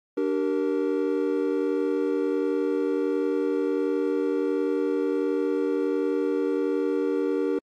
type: chord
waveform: triangle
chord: G minor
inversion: second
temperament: equal with one note detuned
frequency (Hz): 293.7 / 384.8 / 466.2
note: D4 / G4 / Bb4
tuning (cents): 0 / -32 / 0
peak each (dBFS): -25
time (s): 0.17-7.59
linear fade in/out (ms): 5
effects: AAC 64 kbps